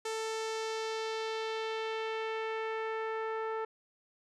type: tone with low-pass filter sweep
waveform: sawtooth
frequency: 443.1 Hz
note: A4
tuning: 12 cents sharp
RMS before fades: -36 dBFS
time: 0.05-3.65 s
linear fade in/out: 5 ms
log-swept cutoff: 7900 to 1400 Hz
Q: 1.4
effects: none